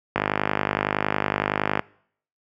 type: click train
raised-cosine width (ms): 0.5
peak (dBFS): -5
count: 84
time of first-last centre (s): 0.16-1.794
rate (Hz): 50.8
effects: noise-tail reverb RT60 0.6 s tail -23 dB re dry + high-pass 100 Hz 12 dB/octave